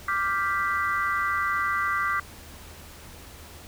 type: chord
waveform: sine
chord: G dominant seventh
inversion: second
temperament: equal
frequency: 1174.7 / 1396.9 / 1568 / 1975.5 Hz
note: D6 / F6 / G6 / B6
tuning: 0 / 0 / 0 / 0 cents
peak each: -26 / -31 / -30 / -30 dBFS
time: 0.08-2.2 s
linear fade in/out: 5 ms
effects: added 78 Hz sine -48 dBFS peak until 3.67 s + pink hiss -46 dBFS RMS until 3.67 s